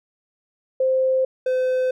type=tone pair in turn; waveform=sine / triangle; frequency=522 / 512.1 Hz; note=C5 / C5; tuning=-4 / -37 cents; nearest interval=unison; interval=33 cents; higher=first; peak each=-16 dBFS; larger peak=neither; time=0.8-1.25 / 1.46-1.91 s; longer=neither; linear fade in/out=5 ms; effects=none